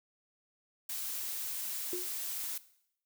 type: noise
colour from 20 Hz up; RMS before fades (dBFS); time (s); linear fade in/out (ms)
blue; -38; 0.89-2.58; 5
type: tone with exponential decay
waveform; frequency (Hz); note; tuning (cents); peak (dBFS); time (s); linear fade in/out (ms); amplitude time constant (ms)
sine; 358.6; F4; +46; -32; 1.93-2.16; 1; 50
effects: noise-tail reverb RT60 0.7 s tail -17 dB re dry